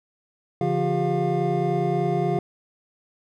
triangle tone cluster, 142.1 / 171.8 / 357.6 / 401 / 706 Hz, C#3 / F3 / F4 / G4 / F5, +43 / -28 / +41 / +39 / +19 cents, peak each -25 dBFS, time 0.61-2.39 s, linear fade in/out 2 ms, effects none

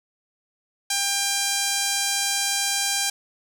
sawtooth tone with band-pass filter, 797 Hz, G5, 28 cents sharp, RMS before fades -24 dBFS, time 0.9-3.1 s, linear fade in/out 5 ms, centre 7000 Hz, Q 1.1, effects none

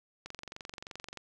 click train, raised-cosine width 0.2 ms, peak -25 dBFS, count 22, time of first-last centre 0.26-1.173 s, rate 23 Hz, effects none

